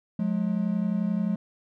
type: tone pair together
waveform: triangle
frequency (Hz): 180 / 211.4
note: F#3 / G#3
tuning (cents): -47 / +31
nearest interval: minor third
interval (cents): 278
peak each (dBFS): -25 / -24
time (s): 0.19-1.36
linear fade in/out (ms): 5
effects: none